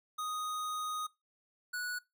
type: tone pair in turn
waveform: square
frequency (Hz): 1244.5 / 1470.2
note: D#6 / F#6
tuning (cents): 0 / -11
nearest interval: minor third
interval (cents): 289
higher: second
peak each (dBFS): -36 / -36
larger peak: neither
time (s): 0.18-1.07 / 1.73-1.99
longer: first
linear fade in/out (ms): 10
effects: noise-tail reverb RT60 0.2 s tail -20 dB re dry